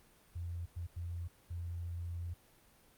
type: tone bursts at uneven times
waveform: sine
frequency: 86 Hz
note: F2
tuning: 26 cents flat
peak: -38 dBFS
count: 4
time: 0.35-0.66 / 0.76-0.87 / 0.96-1.28 / 1.5-2.34 s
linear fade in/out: 10 ms
effects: pink hiss -65 dBFS RMS until 2.97 s + Opus 32 kbps